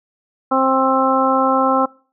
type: harmonic tone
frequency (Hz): 264.2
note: C4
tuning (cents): +17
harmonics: 1 / 2 / 3 / 4 / 5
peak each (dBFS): -19 / -19 / -19 / -19 / -19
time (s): 0.51-1.86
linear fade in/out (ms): 10
effects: noise-tail reverb RT60 0.4 s tail -23 dB re dry